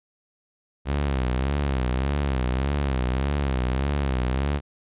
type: tone with vibrato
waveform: sawtooth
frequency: 67 Hz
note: C2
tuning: 42 cents sharp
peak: -18 dBFS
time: 0.85-4.61 s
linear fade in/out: 50 ms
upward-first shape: sine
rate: 1.7 Hz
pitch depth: 130 cents each way
effects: resampled to 8000 Hz